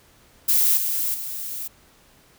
violet noise with level steps, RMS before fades -18 / -24 / -31 dBFS, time 0.48-1.68 s, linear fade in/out 10 ms, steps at 0.77 / 1.14 s, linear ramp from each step 2 ms, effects pink hiss -55 dBFS RMS until 2.38 s

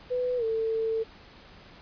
sine tone with pitch glide, 498.8 to 447 Hz, B4 to A4, +17 to +27 cents, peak -25 dBFS, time 0.1-1.04 s, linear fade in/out 20 ms, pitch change -190 cents, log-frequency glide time 0.37-0.44 s, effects pink hiss -51 dBFS RMS until 1.81 s + resampled to 11025 Hz

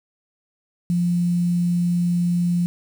sine tone with quantisation, 174.61 Hz, F3, in tune, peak -17 dBFS, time 0.9-2.66 s, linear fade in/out 0 ms, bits 7, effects none

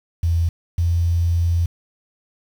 sine tone pair in turn, 83.9 / 85.27 Hz, E2 / F2, +31 / -41 cents, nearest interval unison, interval 28 cents, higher second, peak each -15 dBFS, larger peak neither, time 0.23-0.49 / 0.78-1.66 s, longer second, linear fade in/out 5 ms, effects 7-bit

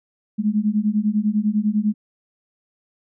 sine beating tone pair, 206.1 / 216.1 Hz, G#3 / A3, -13 / -31 cents, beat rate 10 Hz, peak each -20 dBFS, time 0.38-1.94 s, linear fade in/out 20 ms, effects none

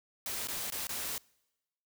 white noise with dropouts, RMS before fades -37 dBFS, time 0.26-1.18 s, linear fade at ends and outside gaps 1 ms, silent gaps 0.472-0.485 / 0.702-0.722 / 0.87-0.892 s, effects noise-tail reverb RT60 1.0 s tail -26 dB re dry

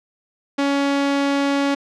sawtooth tone, 280.2 Hz, C#4, 19 cents sharp, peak -13 dBFS, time 0.58-1.75 s, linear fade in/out 10 ms, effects low-pass 5000 Hz 12 dB/octave

